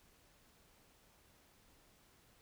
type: silence
effects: pink hiss -68 dBFS RMS until 2.41 s